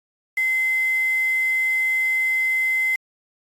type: tone with quantisation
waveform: sine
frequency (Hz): 2060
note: C7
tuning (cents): -28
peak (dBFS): -18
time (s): 0.37-2.96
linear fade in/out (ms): 5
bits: 6
effects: AAC 64 kbps